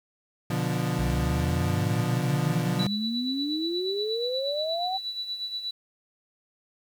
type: chord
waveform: 35% pulse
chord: B diminished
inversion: none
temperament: equal with one note detuned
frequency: 123.47 / 146.83 / 176.75 Hz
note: B2 / D3 / F3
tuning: 0 / 0 / +21 cents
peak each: -28 dBFS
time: 0.5-2.87 s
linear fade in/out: 5 ms
type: exponential sweep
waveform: sine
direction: up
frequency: 58.27 to 778 Hz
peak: -27 dBFS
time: 0.98-4.98 s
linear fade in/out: 20 ms
type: tone with tremolo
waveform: sine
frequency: 3951 Hz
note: B7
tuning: in tune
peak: -28 dBFS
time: 2.79-5.71 s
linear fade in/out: 5 ms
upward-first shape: sine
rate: 8.4 Hz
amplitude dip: 60%
effects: 9-bit